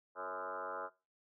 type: tone with frequency modulation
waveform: sine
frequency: 932.3 Hz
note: A#5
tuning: in tune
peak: -39 dBFS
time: 0.15-0.9 s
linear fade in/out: 50 ms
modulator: 93.9 Hz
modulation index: 5.3
effects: noise-tail reverb RT60 0.3 s tail -20 dB re dry